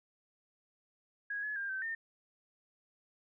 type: tone with pitch steps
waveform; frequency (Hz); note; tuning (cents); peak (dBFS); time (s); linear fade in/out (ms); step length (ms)
sine; 1653 / 1702 / 1601 / 1545 / 1816; G#6 / G#6 / G6 / G6 / A#6; -9 / +42 / +36 / -26 / -46; -35; 1.3-1.95; 5; 130
effects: none